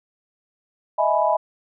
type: chord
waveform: sine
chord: E major seventh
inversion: third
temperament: equal with one note detuned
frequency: 622.3 / 659.3 / 839.3 / 987.8 Hz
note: D#5 / E5 / G#5 / B5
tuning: 0 / 0 / +18 / 0 cents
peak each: -22 dBFS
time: 0.98-1.37 s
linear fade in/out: 10 ms
effects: none